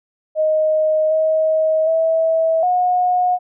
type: tone with pitch steps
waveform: sine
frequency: 623 / 632 / 649 / 724 Hz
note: D#5 / D#5 / E5 / F#5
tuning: +2 / +27 / -27 / -38 cents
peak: -13 dBFS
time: 0.35-3.39 s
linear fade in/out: 50 ms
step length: 760 ms
effects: none